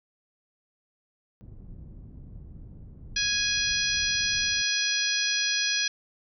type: low-pass noise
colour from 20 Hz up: pink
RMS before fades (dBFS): -44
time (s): 1.41-4.62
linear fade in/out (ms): 0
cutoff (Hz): 170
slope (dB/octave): 12
type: harmonic tone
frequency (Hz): 830.6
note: G#5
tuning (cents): 0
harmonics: 2 / 3 / 4 / 5 / 6 / 7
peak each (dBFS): -31 / -31 / -31 / -31 / -31 / -31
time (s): 3.16-5.88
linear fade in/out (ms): 5
effects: none